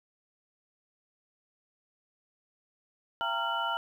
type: tone cluster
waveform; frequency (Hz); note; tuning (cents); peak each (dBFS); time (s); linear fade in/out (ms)
sine; 675 / 788 / 925 / 1382 / 2977; E5 / G5 / A#5 / F6 / F#7; +41 / +9 / -14 / -19 / +10; -38 / -39 / -33 / -32 / -37; 3.21-3.77; 0
effects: 10-bit